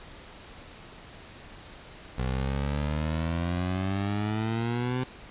20% pulse exponential sweep, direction up, 62.4 to 128.9 Hz, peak -22 dBFS, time 2.18-5.04 s, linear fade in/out 5 ms, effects pink hiss -47 dBFS RMS until 5.3 s + resampled to 8000 Hz

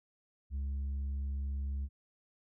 sine tone with tanh clipping, 69 Hz, C#2, 7 cents flat, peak -34 dBFS, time 0.5-1.89 s, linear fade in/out 50 ms, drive 3 dB, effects none

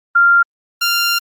sine / 15% pulse tone pair in turn, 1391 / 1391 Hz, F6 / F6, -7 / -7 cents, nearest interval unison, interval 0 cents, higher neither, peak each -7 dBFS, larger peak neither, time 0.15-0.43 / 0.81-1.19 s, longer second, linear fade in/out 10 ms, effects Opus 32 kbps

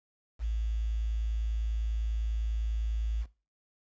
sine tone with quantisation, 55 Hz, A1, in tune, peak -28 dBFS, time 0.39-3.26 s, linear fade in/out 50 ms, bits 9, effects noise-tail reverb RT60 0.3 s tail -18 dB re dry + resampled to 16000 Hz

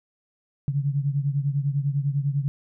sine beating tone pair, 138.59 / 148.59 Hz, C#3 / D3, 0 / +21 cents, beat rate 10 Hz, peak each -23 / -27 dBFS, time 0.68-2.48 s, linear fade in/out 0 ms, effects none

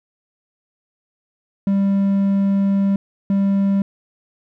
triangle tone bursts at uneven times, 197.2 Hz, G3, 11 cents sharp, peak -12 dBFS, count 2, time 1.67-2.96 / 3.3-3.82 s, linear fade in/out 2 ms, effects none

